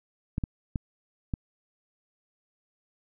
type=clicks; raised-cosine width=5 ms; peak=-16 dBFS; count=4; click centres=0.381 / 0.438 / 0.758 / 1.338 s; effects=none